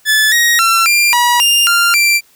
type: tone with pitch steps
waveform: sawtooth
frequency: 1733 / 1884 / 1352 / 2387 / 965 / 2804 / 1392 / 2355 Hz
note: A6 / A#6 / E6 / D7 / B5 / F7 / F6 / D7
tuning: -27 / +18 / +43 / +28 / -40 / +6 / -6 / +4 cents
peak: -5 dBFS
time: 0.05-2.21 s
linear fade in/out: 50 ms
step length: 270 ms
effects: white hiss -50 dBFS RMS until 2.35 s